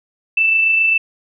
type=tone with amplitude modulation; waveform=sine; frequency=2651 Hz; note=E7; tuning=9 cents sharp; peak=-10 dBFS; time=0.37-0.98 s; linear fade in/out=5 ms; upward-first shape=sine; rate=27.5 Hz; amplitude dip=30%; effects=none